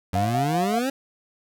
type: exponential sweep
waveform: 25% pulse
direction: up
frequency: 89.7 to 278.1 Hz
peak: -19 dBFS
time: 0.13-0.9 s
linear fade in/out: 5 ms
type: tone with tremolo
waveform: sine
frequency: 709 Hz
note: F5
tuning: 26 cents sharp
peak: -22 dBFS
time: 0.15-0.79 s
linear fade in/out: 5 ms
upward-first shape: square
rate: 5.1 Hz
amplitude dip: 40%
effects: none